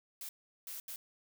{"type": "noise bursts at uneven times", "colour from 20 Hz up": "blue", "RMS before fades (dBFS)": -44, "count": 3, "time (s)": [[0.21, 0.29], [0.67, 0.8], [0.88, 0.96]], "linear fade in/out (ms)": 2, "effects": []}